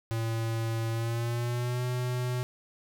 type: tone with pitch glide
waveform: square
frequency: 113.6 to 124.6 Hz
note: A#2 to B2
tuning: -44 to +16 cents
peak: -29 dBFS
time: 0.11-2.43 s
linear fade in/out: 0 ms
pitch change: +160 cents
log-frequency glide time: 0.91-1.84 s
effects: none